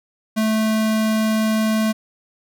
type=tone; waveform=square; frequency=218.5 Hz; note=A3; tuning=12 cents flat; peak=-17 dBFS; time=0.36-1.93 s; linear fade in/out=20 ms; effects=none